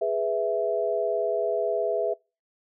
sine chord, E major, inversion first, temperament equal, 415.3 / 493.9 / 659.3 Hz, G#4 / B4 / E5, 0 / 0 / 0 cents, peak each -28 / -29 / -25 dBFS, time 0.01-2.14 s, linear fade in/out 10 ms, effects noise-tail reverb RT60 0.3 s tail -26 dB re dry

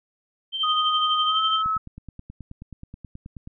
sine tone with tremolo, 3130 Hz, G7, 3 cents flat, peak -20 dBFS, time 0.52-1.63 s, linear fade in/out 50 ms, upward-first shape sine, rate 12 Hz, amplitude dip 65%
sine tone with pitch glide, 1244.5 to 1293.6 Hz, D#6 to E6, 0 to -33 cents, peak -21 dBFS, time 0.63-1.78 s, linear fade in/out 10 ms, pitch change +67 cents, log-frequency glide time 1.26-1.4 s
click train, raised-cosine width 5 ms, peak -26 dBFS, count 18, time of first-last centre 1.66-3.474 s, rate 9.37 Hz
effects none

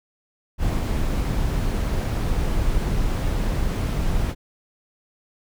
brown noise, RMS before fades -22 dBFS, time 0.58-4.35 s, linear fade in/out 50 ms, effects none

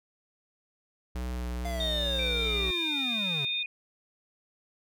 square tone with vibrato, 61.3 Hz, B1, 12 cents flat, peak -32 dBFS, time 1.15-2.71 s, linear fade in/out 5 ms, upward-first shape sine, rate 2.1 Hz, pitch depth 19 cents each way
square linear sweep, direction down, 698.5 to 130.81 Hz, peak -35 dBFS, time 1.65-3.45 s, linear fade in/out 2 ms
sine tone, 3650 Hz, A#7, 37 cents flat, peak -29 dBFS, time 1.8-3.63 s, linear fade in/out 5 ms
sine tone with pitch glide, 2349 to 2471 Hz, D7 to D#7, 0 to -13 cents, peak -33 dBFS, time 2.19-3.66 s, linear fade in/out 2 ms, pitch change +87 cents, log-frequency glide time 2.31-3.25 s
effects none

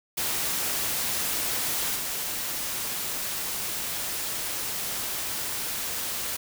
white noise with level steps, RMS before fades -28 / -31 dBFS, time 0.17-6.37 s, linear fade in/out 10 ms, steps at 1.95 s, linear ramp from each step 20 ms, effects none

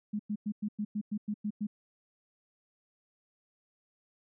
sine tone bursts, 209.4 Hz, G#3, 15 cents sharp, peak -30 dBFS, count 10, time 0.13-1.67 s, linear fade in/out 10 ms, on 64 ms, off 100 ms, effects none

